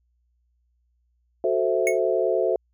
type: chord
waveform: sine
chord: F# half-diminished seventh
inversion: none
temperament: equal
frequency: 370 / 440 / 523.3 / 659.3 Hz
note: F#4 / A4 / C5 / E5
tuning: 0 / 0 / 0 / 0 cents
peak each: -25 dBFS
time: 1.44-2.56 s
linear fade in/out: 2 ms
type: tone with exponential decay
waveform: square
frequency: 2191 Hz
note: C#7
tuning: 21 cents flat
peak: -20 dBFS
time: 1.87-1.99 s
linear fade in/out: 1 ms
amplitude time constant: 24 ms
effects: added 60 Hz sine -65 dBFS peak until 2.73 s